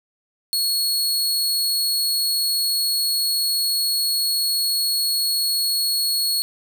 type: tone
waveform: sawtooth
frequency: 4341 Hz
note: C#8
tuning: 37 cents flat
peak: -16 dBFS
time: 0.53-6.42 s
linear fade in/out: 0 ms
effects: none